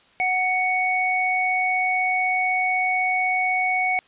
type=tone pair together; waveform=sine; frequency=740 / 2226 Hz; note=F#5 / C#7; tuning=0 / +7 cents; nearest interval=octave + perfect fifth; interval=1907 cents; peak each=-23 / -21 dBFS; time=0.2-3.99 s; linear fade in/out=0 ms; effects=white hiss -56 dBFS RMS until 4.07 s + resampled to 8000 Hz